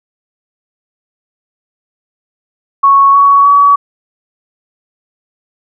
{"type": "tone with pitch steps", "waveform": "sine", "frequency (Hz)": [1107, 1121.2, 1135.5], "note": ["C#6", "C#6", "C#6"], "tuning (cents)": [-3, 19, 41], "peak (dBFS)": -3, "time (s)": [2.83, 3.76], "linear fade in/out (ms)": 10, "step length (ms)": 310, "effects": []}